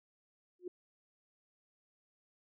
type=tone with exponential growth; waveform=sine; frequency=359 Hz; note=F4; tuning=48 cents sharp; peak=-35 dBFS; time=0.59-0.68 s; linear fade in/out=5 ms; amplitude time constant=19 ms; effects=none